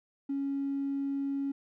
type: tone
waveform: triangle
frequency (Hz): 277.2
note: C#4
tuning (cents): 0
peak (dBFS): -26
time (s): 0.29-1.52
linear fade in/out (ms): 10
effects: tanh soft clip ceiling -27 dBFS